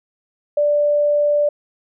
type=tone; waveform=sine; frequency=587.3 Hz; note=D5; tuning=in tune; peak=-13 dBFS; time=0.57-1.49 s; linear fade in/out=5 ms; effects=none